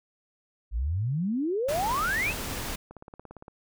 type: exponential sweep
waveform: sine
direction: up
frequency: 50.2 to 2794 Hz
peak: -25 dBFS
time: 0.71-2.34 s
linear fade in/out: 50 ms
type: noise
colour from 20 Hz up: pink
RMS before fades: -34 dBFS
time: 1.68-2.76 s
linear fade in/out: 10 ms
type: click train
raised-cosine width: 1 ms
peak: -30 dBFS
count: 11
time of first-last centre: 2.91-3.481 s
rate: 17.5 Hz
effects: none